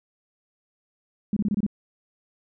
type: tone bursts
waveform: sine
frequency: 205.7 Hz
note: G#3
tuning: 16 cents flat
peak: -20 dBFS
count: 6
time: 1.33-1.665 s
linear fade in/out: 2 ms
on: 35 ms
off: 25 ms
effects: none